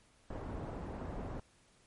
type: low-pass noise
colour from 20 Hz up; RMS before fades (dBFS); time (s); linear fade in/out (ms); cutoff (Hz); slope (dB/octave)
pink; -42; 0.3-1.4; 5; 870; 12
effects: pink hiss -67 dBFS RMS until 1.86 s + MP3 48 kbps